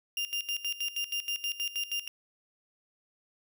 35% pulse tone with tremolo, 2800 Hz, F7, 4 cents sharp, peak -28 dBFS, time 0.17-2.08 s, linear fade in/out 2 ms, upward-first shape square, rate 6.3 Hz, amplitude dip 80%, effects none

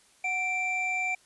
triangle tone pair together, 739.9 / 2349 Hz, F#5 / D7, 0 / 0 cents, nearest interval octave + minor sixth, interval 2000 cents, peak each -32 / -26 dBFS, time 0.24-1.15 s, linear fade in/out 5 ms, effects white hiss -61 dBFS RMS until 1.25 s + resampled to 24000 Hz

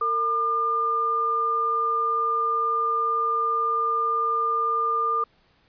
sine tone pair together, 455.6 / 1203 Hz, A#4 / D6, -40 / +41 cents, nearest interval octave + perfect fourth, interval 1681 cents, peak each -31 / -21 dBFS, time 0.01-5.24 s, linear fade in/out 5 ms, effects pink hiss -62 dBFS RMS until 5.68 s + resampled to 11025 Hz

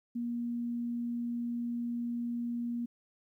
sine tone, 237.7 Hz, A#3, 34 cents sharp, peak -32 dBFS, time 0.15-2.86 s, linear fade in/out 10 ms, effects 12-bit

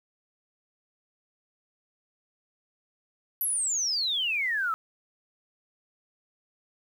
sine exponential sweep, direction down, 11970 to 1273 Hz, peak -25 dBFS, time 3.41-4.74 s, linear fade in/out 0 ms, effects 9-bit

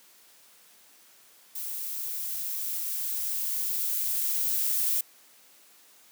violet noise with level ramp, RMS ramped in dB -35 to -26 dBFS, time 1.55-5.01 s, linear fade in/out 5 ms, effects white hiss -57 dBFS RMS until 6.11 s + high-pass 200 Hz 12 dB/octave

